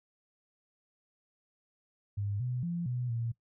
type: tone with pitch steps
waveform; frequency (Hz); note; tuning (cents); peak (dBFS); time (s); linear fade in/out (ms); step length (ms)
sine; 101.5 / 124.7 / 172.1 / 123.8 / 116.4; G#2 / B2 / F3 / B2 / A#2; -39 / +17 / -25 / +5 / -2; -31; 2.17-3.32; 10; 230
effects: noise-tail reverb RT60 0.1 s tail -19 dB re dry